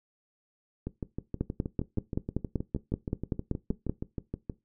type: two click trains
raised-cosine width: 3 ms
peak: -15 / -20 dBFS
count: 14 / 24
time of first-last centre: 1.41-3.896 / 0.87-4.498 s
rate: 5.23 / 6.34 Hz
effects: noise-tail reverb RT60 0.2 s tail -18 dB re dry